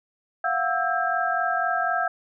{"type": "tone cluster", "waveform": "sine", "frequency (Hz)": [689, 733, 1315, 1603], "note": ["F5", "F#5", "E6", "G6"], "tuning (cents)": [-24, -16, -5, 38], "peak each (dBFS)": -27, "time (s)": [0.44, 2.08], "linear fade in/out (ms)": 5, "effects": []}